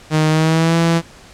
sawtooth tone with pitch glide, 155.56 to 166.73 Hz, D#3 to E3, 0 to +20 cents, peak -8 dBFS, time 0.1-1.02 s, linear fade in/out 50 ms, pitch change +120 cents, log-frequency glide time 0.29-0.76 s, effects pink hiss -42 dBFS RMS until 1.33 s + low-pass 8000 Hz 12 dB/octave

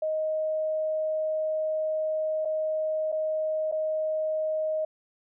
sine tone with dropouts, 625 Hz, D#5, 8 cents sharp, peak -25 dBFS, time 0.02-4.85 s, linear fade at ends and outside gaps 5 ms, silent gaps 2.45-2.454 / 3.119-3.124 / 3.715-3.722 s, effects none

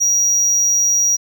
triangle tone, 5750 Hz, F8, 50 cents sharp, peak -11 dBFS, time 0-1.17 s, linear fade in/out 20 ms, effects none

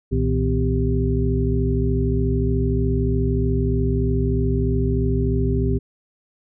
sine tone cluster, 63 / 116.7 / 159.9 / 253.4 / 393 Hz, B1 / A#2 / D#3 / B3 / G4, +35 / +2 / +48 / +45 / +4 cents, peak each -21 / -23 / -26 / -25 / -25 dBFS, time 0.11-5.79 s, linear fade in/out 20 ms, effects none

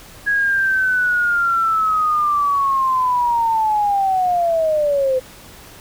sine linear sweep, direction down, 1662 to 508 Hz, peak -14 dBFS, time 0.26-5.2 s, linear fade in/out 20 ms, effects pink hiss -41 dBFS RMS until 5.8 s

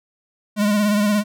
square tone with vibrato, 207.7 Hz, G#3, in tune, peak -16 dBFS, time 0.56-1.24 s, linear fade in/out 50 ms, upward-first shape sine, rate 17 Hz, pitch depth 42 cents each way, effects none

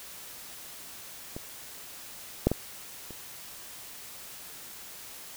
clicks, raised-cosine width 2 ms, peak -23 / -7 / -13 / -29 dBFS, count 4, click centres 1.365 / 2.47 / 2.516 / 3.107 s, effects white hiss -45 dBFS RMS until 5.36 s

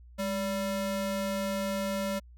square ring-modulated tone, 390 Hz, G4, 9 cents flat, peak -27 dBFS, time 0.18-2.2 s, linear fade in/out 20 ms, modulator 186 Hz, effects added 60 Hz sine -49 dBFS peak until 2.37 s

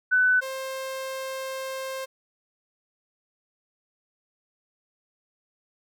sine / sawtooth tone pair in turn, 1500 / 529.1 Hz, F#6 / C5, +23 / +19 cents, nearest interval octave + tritone, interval 1804 cents, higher first, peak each -17 / -27 dBFS, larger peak first, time 0.11-0.41 / 0.41-2.06 s, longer second, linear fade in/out 20 ms, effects none

